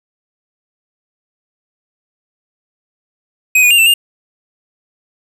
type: tone with pitch steps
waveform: square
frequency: 2516 / 2459 / 2796 / 2672 / 2812 Hz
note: D#7 / D#7 / F7 / E7 / F7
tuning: +19 / -21 / +1 / +23 / +11 cents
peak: -7 dBFS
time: 3.55-3.94 s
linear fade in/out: 5 ms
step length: 78 ms
effects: 7-bit